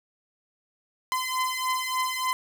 sawtooth beating tone pair, 1024 / 1027.4 Hz, C6 / C6, -38 / -32 cents, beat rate 3.4 Hz, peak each -25 dBFS, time 1.12-2.33 s, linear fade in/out 0 ms, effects none

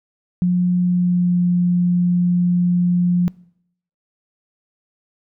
sine tone with pitch glide, 178.8 to 176.85 Hz, F3 to F3, +41 to +22 cents, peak -13 dBFS, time 0.42-3.28 s, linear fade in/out 0 ms, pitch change -19 cents, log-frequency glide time 0.79-1.41 s, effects noise-tail reverb RT60 0.7 s tail -23 dB re dry

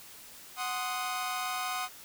sawtooth chord, C diminished, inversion second, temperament equal, 740 / 1046.5 / 1244.5 Hz, Gb5 / C6 / Eb6, 0 / 0 / 0 cents, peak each -32 / -35 / -32 dBFS, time 0.56-1.89 s, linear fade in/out 50 ms, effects white hiss -50 dBFS RMS until 2.04 s

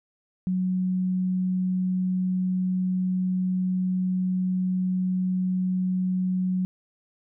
sine tone, 184.4 Hz, F#3, 6 cents flat, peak -22 dBFS, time 0.47-6.65 s, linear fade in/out 0 ms, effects none

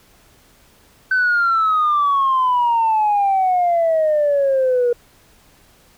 sine exponential sweep, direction down, 1533 to 476 Hz, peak -12 dBFS, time 1.11-4.93 s, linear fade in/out 5 ms, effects tanh soft clip ceiling -10 dBFS + pink hiss -52 dBFS RMS until 5.97 s

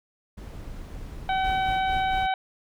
brown noise, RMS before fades -38 dBFS, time 0.37-1.73 s, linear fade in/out 10 ms
harmonic tone, 761 Hz, F#5, 48 cents sharp, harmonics 1 / 2 / 3 / 4 / 5, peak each -23 / -32 / -35 / -39 / -39 dBFS, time 1.29-2.34 s, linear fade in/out 2 ms
brown noise with tremolo, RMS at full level -33 dBFS, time 1.44-2.27 s, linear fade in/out 5 ms, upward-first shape sine, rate 4.4 Hz, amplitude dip 55%
effects none

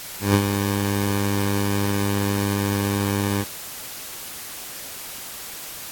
15% pulse tone with ADSR envelope, 100.4 Hz, G2, 42 cents sharp, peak -7 dBFS, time 0.2-3.45 s, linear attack 150 ms, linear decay 64 ms, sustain -7 dB, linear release 44 ms, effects white hiss -35 dBFS RMS until 5.91 s + AAC 64 kbps

